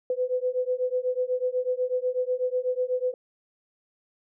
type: beating tone pair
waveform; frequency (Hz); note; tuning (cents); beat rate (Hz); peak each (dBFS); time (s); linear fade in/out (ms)
sine; 499.9 / 508; B4 / B4; +21 / +49; 8.1; -27; 0.1-3.14; 2
effects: none